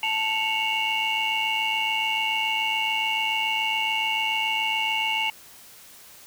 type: tone cluster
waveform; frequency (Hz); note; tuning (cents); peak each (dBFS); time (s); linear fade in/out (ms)
sine; 882 / 2210 / 2749 / 2856; A5 / C#7 / F7 / F7; +4 / -6 / -28 / +38; -27; 0.03-5.3; 2
effects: tanh soft clip ceiling -16 dBFS + white hiss -48 dBFS RMS until 6.26 s